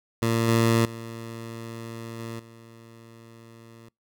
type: tone with level steps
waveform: 15% pulse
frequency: 114.7 Hz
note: A#2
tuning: 28 cents flat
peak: -15 / -12 / -29 / -27 / -40 dBFS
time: 0.22-3.89 s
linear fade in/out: 5 ms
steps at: 0.48 / 0.85 / 2.19 / 2.39 s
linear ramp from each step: 5 ms
effects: noise-tail reverb RT60 0.2 s tail -26 dB re dry